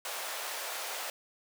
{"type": "high-pass noise", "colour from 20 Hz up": "pink", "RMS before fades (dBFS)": -38, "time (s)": [0.05, 1.1], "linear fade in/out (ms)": 2, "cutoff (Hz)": 560, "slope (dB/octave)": 24, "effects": []}